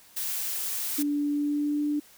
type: noise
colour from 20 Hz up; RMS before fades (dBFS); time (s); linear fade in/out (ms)
blue; -31; 0.16-1.03; 10
type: tone with pitch glide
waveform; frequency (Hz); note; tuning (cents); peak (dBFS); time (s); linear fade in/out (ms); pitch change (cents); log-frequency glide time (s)
sine; 290.8 to 294.9; D4 to D4; -17 to +7; -24; 0.98-2; 10; +24; 1.31-1.84
effects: white hiss -55 dBFS RMS until 2.17 s